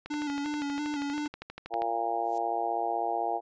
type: click train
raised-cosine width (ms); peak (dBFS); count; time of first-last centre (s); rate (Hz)
0.3; -24; 23; 0.06-1.82; 12.5
type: tone with vibrato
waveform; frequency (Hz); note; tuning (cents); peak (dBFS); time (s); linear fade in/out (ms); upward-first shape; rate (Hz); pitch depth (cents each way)
square; 290.6; D4; -18; -31; 0.1-1.28; 10; square; 2.9; 38
type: harmonic tone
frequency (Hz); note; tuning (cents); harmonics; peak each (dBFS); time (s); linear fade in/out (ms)
115.8; A#2; -11; 3 / 4 / 5 / 6 / 7 / 8; -38 / -37 / -41 / -31 / -31 / -41; 1.7-3.41; 50
type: noise with exponential growth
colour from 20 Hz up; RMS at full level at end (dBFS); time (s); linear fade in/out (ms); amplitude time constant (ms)
violet; -41; 2.16-2.38; 1; 46
effects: resampled to 16000 Hz